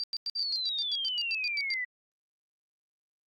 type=tone bursts; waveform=sine; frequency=4699 Hz; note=D8; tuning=in tune; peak=-30 dBFS; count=14; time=0-1.739 s; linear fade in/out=0 ms; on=36 ms; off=95 ms
type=exponential sweep; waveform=sine; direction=down; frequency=4739 to 1952 Hz; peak=-30 dBFS; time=0.35-1.85 s; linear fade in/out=10 ms
effects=Opus 48 kbps